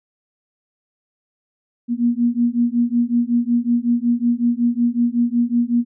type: beating tone pair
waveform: sine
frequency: 235.8 / 241.2 Hz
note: A#3 / B3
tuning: +20 / -41 cents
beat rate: 5.4 Hz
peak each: -18 / -18 dBFS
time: 1.88-5.85 s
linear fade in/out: 50 ms
effects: none